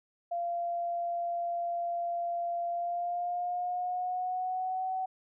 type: tone with pitch glide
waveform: sine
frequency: 690 to 752.5 Hz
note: F5 to F#5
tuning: -21 to +29 cents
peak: -30 dBFS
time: 0.31-5.06 s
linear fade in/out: 10 ms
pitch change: +150 cents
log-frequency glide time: 2.69-4.92 s
effects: none